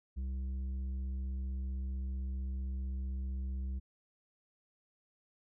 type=tone with tanh clipping; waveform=sine; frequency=65.4 Hz; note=C2; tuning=in tune; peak=-36 dBFS; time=0.16-3.8 s; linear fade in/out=20 ms; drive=7 dB; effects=none